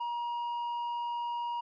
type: tone with tanh clipping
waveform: triangle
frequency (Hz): 951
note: A#5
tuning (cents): +34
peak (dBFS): -33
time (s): 0-1.61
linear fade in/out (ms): 10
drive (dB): 9
effects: none

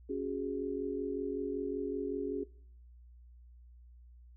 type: chord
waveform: sine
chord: C# suspended fourth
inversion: none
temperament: equal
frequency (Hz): 277.2 / 370 / 415.3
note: C#4 / F#4 / G#4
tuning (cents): 0 / 0 / 0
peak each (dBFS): -38 / -38 / -37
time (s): 0.09-2.44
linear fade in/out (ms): 10
effects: noise-tail reverb RT60 0.6 s tail -22 dB re dry + added 60 Hz sine -53 dBFS peak until 4.36 s

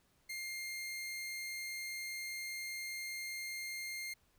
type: tone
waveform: sawtooth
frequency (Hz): 2115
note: C7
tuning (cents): +18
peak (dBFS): -37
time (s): 0.29-4.14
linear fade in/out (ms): 10
effects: pink hiss -73 dBFS RMS until 4.38 s

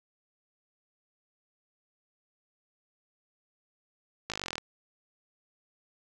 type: slowing click train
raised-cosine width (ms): 0.2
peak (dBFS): -16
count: 14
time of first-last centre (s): 4.3-4.581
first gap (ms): 18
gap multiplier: 1.03
effects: none

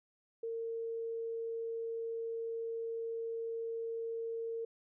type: tone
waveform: sine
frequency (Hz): 457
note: A#4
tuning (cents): -34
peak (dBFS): -36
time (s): 0.43-4.65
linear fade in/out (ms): 5
effects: none

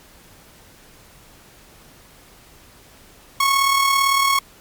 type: tone with amplitude modulation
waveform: sawtooth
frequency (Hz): 1100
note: C#6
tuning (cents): -14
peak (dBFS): -9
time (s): 3.4-4.39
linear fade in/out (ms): 5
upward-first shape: sine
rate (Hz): 37.8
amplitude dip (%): 45
effects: pink hiss -48 dBFS RMS until 4.6 s + MP3 96 kbps

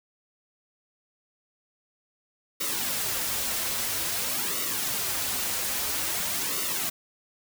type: noise with flanger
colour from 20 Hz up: white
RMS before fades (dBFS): -29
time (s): 2.6-6.9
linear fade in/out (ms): 10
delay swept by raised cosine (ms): 1.2 to 7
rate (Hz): 0.5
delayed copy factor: -0.65
effects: none

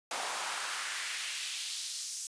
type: noise with high-pass filter sweep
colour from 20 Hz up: pink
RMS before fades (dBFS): -37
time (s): 0.11-2.27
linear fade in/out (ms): 2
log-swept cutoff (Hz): 670 to 6600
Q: 1.5
effects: resampled to 22050 Hz

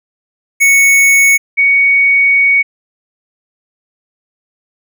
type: tone pair in turn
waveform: square / sine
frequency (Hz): 2217 / 2235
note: C#7 / C#7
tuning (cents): 0 / +14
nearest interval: unison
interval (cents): 14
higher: second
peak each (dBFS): -6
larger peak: neither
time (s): 0.6-1.38 / 1.57-2.63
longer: second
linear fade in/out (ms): 20
effects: none

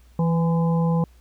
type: harmonic tone with a mistuned harmonic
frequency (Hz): 166.3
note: E3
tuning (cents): +16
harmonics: 1 / 3 / 5 / 6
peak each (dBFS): -18 / -28 / -32 / -34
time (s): 0.19-1.04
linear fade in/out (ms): 2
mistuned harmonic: 6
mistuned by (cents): +36
effects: added 60 Hz sine -49 dBFS peak until 1.2 s + pink hiss -61 dBFS RMS until 1.2 s

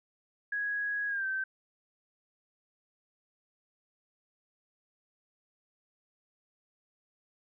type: tone with pitch glide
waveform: sine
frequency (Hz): 1661.2 to 1550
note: G#6 to G6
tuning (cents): 0 to -20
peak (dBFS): -30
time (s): 0.52-1.44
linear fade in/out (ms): 5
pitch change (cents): -120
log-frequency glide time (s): 1.08-1.26
effects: none

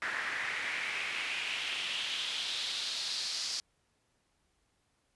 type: noise with band-pass filter sweep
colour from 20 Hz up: pink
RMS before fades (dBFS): -36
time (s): 0.02-3.6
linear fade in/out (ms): 0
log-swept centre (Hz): 1700 to 5000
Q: 3.3
effects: pink hiss -75 dBFS RMS until 5.15 s + resampled to 24000 Hz

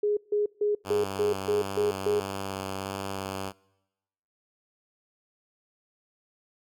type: tone bursts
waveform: sine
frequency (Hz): 415.8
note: G#4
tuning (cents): +2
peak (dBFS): -22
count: 8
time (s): 0.03-2.2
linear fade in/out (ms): 5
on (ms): 140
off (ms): 150
type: tone with vibrato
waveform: 5% pulse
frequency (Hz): 97.1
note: G2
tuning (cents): -16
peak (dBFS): -21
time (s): 0.84-3.53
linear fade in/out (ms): 50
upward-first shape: sine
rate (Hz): 1.5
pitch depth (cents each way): 14
effects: noise-tail reverb RT60 1.0 s tail -25 dB re dry

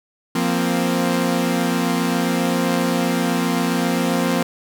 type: chord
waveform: sawtooth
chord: F suspended fourth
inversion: none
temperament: equal with one note detuned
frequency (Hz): 174.61 / 234 / 261.6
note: F3 / Bb3 / C4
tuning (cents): 0 / +7 / 0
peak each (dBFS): -18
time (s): 0.35-4.43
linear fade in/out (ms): 5
effects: none

